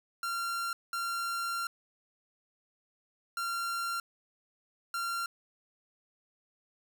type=tone bursts at uneven times; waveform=45% pulse; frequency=1378 Hz; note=F6; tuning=24 cents flat; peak=-32 dBFS; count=4; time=0.23-0.73 / 0.93-1.67 / 3.37-4 / 4.94-5.26 s; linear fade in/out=2 ms; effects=none